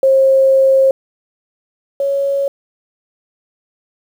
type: tone pair in turn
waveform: sine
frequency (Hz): 535 / 555.6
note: C5 / C#5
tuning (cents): +38 / +4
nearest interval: minor second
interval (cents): 66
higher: second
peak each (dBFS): -7 / -13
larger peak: first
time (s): 0.03-0.91 / 2-2.48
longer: first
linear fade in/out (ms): 2
effects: 7-bit